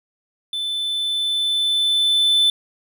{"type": "tone with level ramp", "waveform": "triangle", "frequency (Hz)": 3520, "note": "A7", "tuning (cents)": 0, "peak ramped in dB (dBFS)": [-21, -11], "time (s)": [0.53, 2.5], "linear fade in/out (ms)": 2, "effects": []}